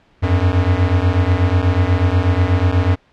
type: beating tone pair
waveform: square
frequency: 87 / 95.2 Hz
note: F2 / F#2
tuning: -6 / +50 cents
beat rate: 8.2 Hz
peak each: -16 / -16 dBFS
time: 0.22-2.96 s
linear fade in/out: 20 ms
effects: pink hiss -54 dBFS RMS until 3.12 s + low-pass 3000 Hz 12 dB/octave